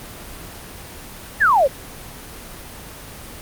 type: exponential sweep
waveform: sine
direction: down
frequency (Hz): 1864.7 to 498.8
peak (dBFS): -11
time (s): 1.4-1.68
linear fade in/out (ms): 20
effects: pink hiss -36 dBFS RMS until 3.41 s + Opus 24 kbps